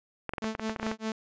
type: clicks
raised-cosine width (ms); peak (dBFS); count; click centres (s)
0.5; -17; 12; 0.293 / 0.336 / 0.382 / 0.443 / 0.551 / 0.596 / 0.696 / 0.762 / 0.798 / 0.83 / 0.866 / 0.915
type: tone with tremolo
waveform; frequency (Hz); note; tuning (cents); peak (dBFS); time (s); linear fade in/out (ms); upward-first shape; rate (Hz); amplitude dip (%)
sawtooth; 220; A3; 0; -25; 0.42-1.12; 2; sine; 4.9; 100
effects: resampled to 16000 Hz